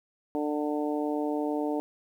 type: harmonic tone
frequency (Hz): 148.9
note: D3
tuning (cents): +24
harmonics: 2 / 3 / 4 / 5 / 6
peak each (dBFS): -29 / -33 / -35 / -37 / -39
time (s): 0.35-1.8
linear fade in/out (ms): 0
effects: 10-bit